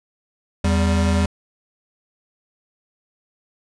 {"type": "tone pair together", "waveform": "square", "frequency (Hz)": [82.37, 195.9], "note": ["E2", "G3"], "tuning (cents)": [-1, -1], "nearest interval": "octave + minor third", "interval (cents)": 1500, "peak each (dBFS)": [-18, -21], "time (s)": [0.64, 1.26], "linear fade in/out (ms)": 5, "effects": ["resampled to 22050 Hz"]}